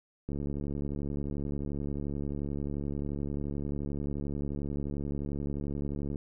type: click train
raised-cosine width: 3 ms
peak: -23 dBFS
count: 420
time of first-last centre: 0.29-6.158 s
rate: 71.4 Hz
effects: none